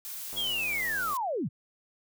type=noise; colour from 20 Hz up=blue; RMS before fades=-39 dBFS; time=0.05-1.17 s; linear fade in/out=0 ms
type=click train; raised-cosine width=1 ms; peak=-33 dBFS; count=83; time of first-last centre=0.33-1.134 s; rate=102 Hz
type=linear sweep; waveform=sine; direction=down; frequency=3371 to 92.5 Hz; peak=-28 dBFS; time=0.36-1.49 s; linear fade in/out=20 ms
effects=none